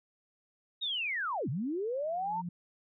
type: linear two-way sweep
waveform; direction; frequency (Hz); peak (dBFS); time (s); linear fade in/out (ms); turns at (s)
sine; down then up; 3808 to 112.7 to 934; -31; 0.81-2.42; 20; 1.49
type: tone with exponential growth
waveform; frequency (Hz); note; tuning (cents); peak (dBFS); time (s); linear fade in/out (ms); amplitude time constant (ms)
sine; 174.61; F3; 0; -33; 2.03-2.49; 5; 98
effects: none